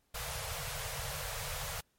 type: band-stop noise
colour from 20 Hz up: pink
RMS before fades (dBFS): -39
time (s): 0.14-1.81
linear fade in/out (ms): 10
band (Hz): 160 to 450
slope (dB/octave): 96
effects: pink hiss -75 dBFS RMS until 1.98 s + MP3 64 kbps